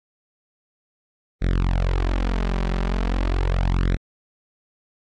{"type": "tone with flanger", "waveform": "sawtooth", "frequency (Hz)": 44.79, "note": "F1", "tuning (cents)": 44, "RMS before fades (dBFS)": -21, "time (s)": [1.41, 3.97], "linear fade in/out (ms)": 20, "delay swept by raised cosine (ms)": [0.51, 5.21], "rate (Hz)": 0.39, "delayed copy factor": 1, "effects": ["low-pass 4000 Hz 12 dB/octave", "AAC 48 kbps"]}